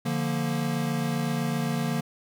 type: chord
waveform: square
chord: Bb major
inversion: first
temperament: equal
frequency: 146.83 / 174.61 / 233.1 Hz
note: D3 / F3 / Bb3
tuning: 0 / 0 / 0 cents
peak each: -30 / -32 / -30 dBFS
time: 0.05-2.01 s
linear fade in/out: 10 ms
effects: none